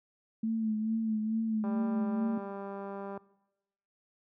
sine tone with vibrato, 220 Hz, A3, in tune, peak -28 dBFS, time 0.43-2.38 s, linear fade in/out 5 ms, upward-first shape sine, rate 2.3 Hz, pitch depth 40 cents each way
click train, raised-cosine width 1 ms, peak -28 dBFS, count 305, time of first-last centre 1.64-3.175 s, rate 198 Hz
effects noise-tail reverb RT60 0.9 s tail -21 dB re dry + high-pass 100 Hz 12 dB/octave

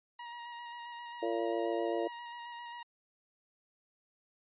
sawtooth tone with vibrato, 950 Hz, A#5, 33 cents sharp, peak -39 dBFS, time 0.19-2.83 s, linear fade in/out 5 ms, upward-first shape square, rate 7.5 Hz, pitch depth 15 cents each way
harmonic tone, 114.1 Hz, A#2, 37 cents flat, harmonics 3 / 4 / 5 / 6, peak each -35 / -36 / -37 / -38 dBFS, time 1.22-2.08 s, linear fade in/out 10 ms
effects resampled to 8000 Hz

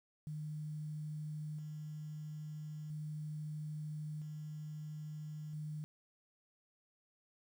sine tone with tremolo, 152.2 Hz, D#3, 38 cents flat, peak -40 dBFS, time 0.27-5.84 s, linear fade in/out 0 ms, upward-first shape square, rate 0.38 Hz, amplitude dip 25%, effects 11-bit

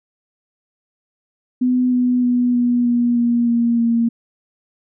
sine tone with pitch steps, 250.9 / 248.2 / 245.5 / 242.8 / 240.1 / 237.5 / 234.9 / 232.3 Hz, B3 / B3 / B3 / B3 / B3 / A#3 / A#3 / A#3, +28 / +9 / -10 / -29 / -49 / +33 / +13 / -6 cents, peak -13 dBFS, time 1.61-4.09 s, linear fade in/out 10 ms, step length 310 ms, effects none

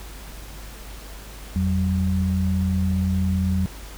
sine tone pair together, 85.59 / 188.3 Hz, F2 / F#3, -34 / +31 cents, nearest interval octave + major second, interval 1365 cents, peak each -21 / -22 dBFS, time 1.56-3.66 s, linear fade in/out 0 ms, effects added 50 Hz sine -37 dBFS peak until 3.97 s + pink hiss -42 dBFS RMS until 3.97 s

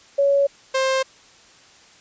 sine / sawtooth tone pair in turn, 560 / 528.6 Hz, C#5 / C5, +18 / +18 cents, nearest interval minor second, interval 100 cents, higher first, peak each -14 dBFS, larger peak neither, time 0.18-0.47 / 0.74-1.03 s, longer neither, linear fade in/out 10 ms, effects white hiss -50 dBFS RMS until 2 s + resampled to 16000 Hz

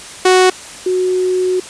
sawtooth / sine tone pair in turn, 370 / 368.3 Hz, F#4 / F#4, 0 / -8 cents, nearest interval unison, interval 8 cents, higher first, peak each -3 / -12 dBFS, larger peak first, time 0.25-0.5 / 0.86-1.6 s, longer second, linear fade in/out 5 ms, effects white hiss -32 dBFS RMS until 1.69 s + resampled to 22050 Hz

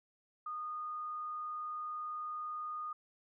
sine tone, 1229 Hz, D#6, 22 cents flat, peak -38 dBFS, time 0.46-2.93 s, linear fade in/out 5 ms, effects none

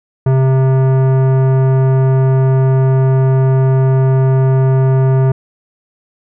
sine tone with tanh clipping, 132.1 Hz, C3, 17 cents sharp, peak -10 dBFS, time 0.26-5.32 s, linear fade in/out 5 ms, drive 16 dB, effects none

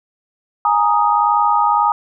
sine chord, Ab suspended second, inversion none, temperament equal, 830.6 / 932.3 / 1244.5 Hz, Ab5 / Bb5 / Eb6, 0 / 0 / 0 cents, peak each -16 dBFS, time 0.65-1.92 s, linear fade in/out 2 ms, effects none

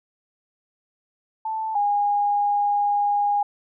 sine tone pair in turn, 880 / 818.6 Hz, A5 / G#5, 0 / -25 cents, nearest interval minor second, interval 125 cents, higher first, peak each -24 / -18 dBFS, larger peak second, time 1.45-1.75 / 1.75-3.43 s, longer second, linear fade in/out 5 ms, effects none

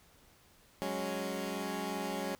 15% pulse chord, F# suspended second, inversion none, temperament equal, 185 / 207.7 / 277.2 Hz, F#3 / G#3 / C#4, 0 / 0 / 0 cents, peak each -33 dBFS, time 0.82-2.35 s, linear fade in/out 0 ms, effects pink hiss -63 dBFS RMS until 2.39 s

